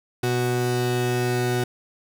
35% pulse tone pair together, 123.25 / 369.6 Hz, B2 / F#4, -3 / -2 cents, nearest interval octave + perfect fifth, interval 1901 cents, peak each -22 dBFS, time 0.23-1.64 s, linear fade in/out 5 ms, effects none

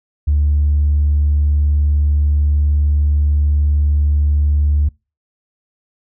triangle tone with tanh clipping, 73.42 Hz, D2, in tune, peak -11 dBFS, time 0.27-4.89 s, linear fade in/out 10 ms, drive 5 dB, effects noise-tail reverb RT60 0.3 s tail -26 dB re dry

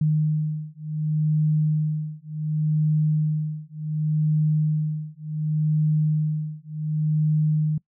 sine beating tone pair, 153.3 / 153.98 Hz, D#3 / D#3, -25 / -18 cents, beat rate 0.68 Hz, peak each -23 dBFS, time 0.01-7.78 s, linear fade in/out 5 ms, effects noise-tail reverb RT60 0.1 s tail -23 dB re dry

